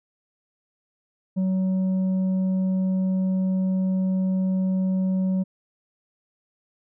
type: tone with tanh clipping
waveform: triangle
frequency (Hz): 187.7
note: F#3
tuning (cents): +25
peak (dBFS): -21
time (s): 1.36-5.44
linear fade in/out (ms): 20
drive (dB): 9
effects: none